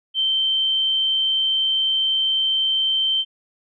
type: tone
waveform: sine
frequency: 3114 Hz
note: G7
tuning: 12 cents flat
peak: -17 dBFS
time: 0.14-3.25 s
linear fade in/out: 50 ms
effects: none